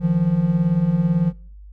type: beating tone pair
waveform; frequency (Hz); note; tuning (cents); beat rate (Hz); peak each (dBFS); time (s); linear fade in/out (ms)
triangle; 155.56 / 173.56; D#3 / F3; 0 / -10; 18; -19 / -15; 0-1.33; 50
effects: noise-tail reverb RT60 0.5 s tail -24 dB re dry + added 50 Hz sine -38 dBFS peak until 1.72 s